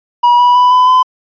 triangle tone with pitch steps, 966 / 978.4 / 990.9 / 1003.5 / 1016.4 Hz, B5 / B5 / B5 / B5 / B5, -39 / -16 / +5 / +27 / +49 cents, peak -3 dBFS, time 0.23-1.03 s, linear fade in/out 10 ms, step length 160 ms, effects resampled to 11025 Hz

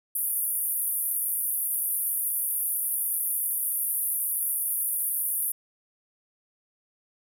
pink band-pass noise, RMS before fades -28 dBFS, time 0.15-5.52 s, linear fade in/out 5 ms, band 9700 to 15000 Hz, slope 96 dB/octave, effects none

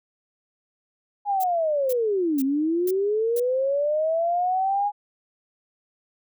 sine linear two-way sweep, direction down then up, 830.6 to 261.6 to 830.6 Hz, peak -20 dBFS, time 1.25-4.92 s, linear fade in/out 50 ms, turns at 2.42 s
violet noise bursts, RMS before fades -33 dBFS, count 5, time 1.4-3.4 s, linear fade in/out 5 ms, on 40 ms, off 450 ms
effects none

